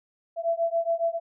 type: beating tone pair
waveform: sine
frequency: 666 / 673.2 Hz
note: E5 / E5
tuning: +18 / +36 cents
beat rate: 7.2 Hz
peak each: -26 / -26 dBFS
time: 0.36-1.2 s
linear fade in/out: 50 ms
effects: none